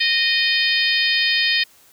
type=harmonic tone with a mistuned harmonic; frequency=618 Hz; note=D#5; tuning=12 cents flat; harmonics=3 / 4 / 5 / 6 / 7 / 8; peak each=-21 / -22 / -23 / -24 / -24 / -25 dBFS; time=0-1.64 s; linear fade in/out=10 ms; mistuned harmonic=6; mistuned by=-19 cents; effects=white hiss -52 dBFS RMS until 1.92 s